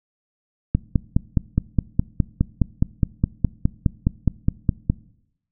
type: click train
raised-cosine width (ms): 5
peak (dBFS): -4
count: 21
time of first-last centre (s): 0.75-4.899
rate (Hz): 4.82
effects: noise-tail reverb RT60 0.8 s tail -22 dB re dry